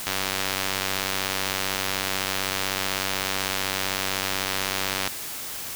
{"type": "click train", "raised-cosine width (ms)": 0.2, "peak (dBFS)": -7, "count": 481, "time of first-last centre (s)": [0.07, 5.075], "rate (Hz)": 95.9, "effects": ["white hiss -34 dBFS RMS until 5.75 s"]}